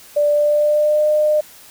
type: tone with pitch glide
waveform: sine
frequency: 587.3 to 605.9 Hz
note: D5 to D#5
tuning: 0 to -46 cents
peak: -12 dBFS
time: 0.16-1.41 s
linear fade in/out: 10 ms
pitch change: +54 cents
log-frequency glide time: 0.27-1.08 s
effects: white hiss -43 dBFS RMS until 1.7 s